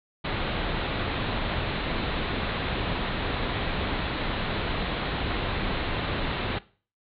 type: low-pass noise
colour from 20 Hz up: pink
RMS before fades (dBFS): -29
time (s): 0.24-6.59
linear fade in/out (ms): 10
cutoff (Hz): 4100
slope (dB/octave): 96
effects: noise-tail reverb RT60 0.4 s tail -19 dB re dry